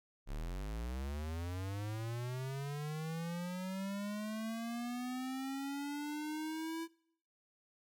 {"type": "linear sweep", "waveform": "square", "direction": "up", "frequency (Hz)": [33, 331.7], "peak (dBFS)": -39, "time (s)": [0.26, 6.88], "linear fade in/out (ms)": 50, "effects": ["noise-tail reverb RT60 0.7 s tail -23 dB re dry"]}